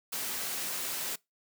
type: noise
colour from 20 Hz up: white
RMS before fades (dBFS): -35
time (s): 0.12-1.16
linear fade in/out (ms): 10
effects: noise-tail reverb RT60 0.2 s tail -24 dB re dry + high-pass 150 Hz 12 dB/octave